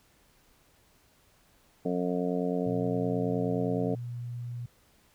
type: harmonic tone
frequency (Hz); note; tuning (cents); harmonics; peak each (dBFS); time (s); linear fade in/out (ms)
89.6; F2; +45; 2 / 3 / 4 / 5 / 6 / 7 / 8; -32 / -32 / -43 / -32 / -38 / -37 / -41; 1.85-3.95; 5
type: tone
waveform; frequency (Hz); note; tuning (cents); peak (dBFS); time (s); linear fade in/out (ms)
sine; 120.7; B2; -39; -34; 2.66-4.66; 5
effects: pink hiss -64 dBFS RMS until 5.14 s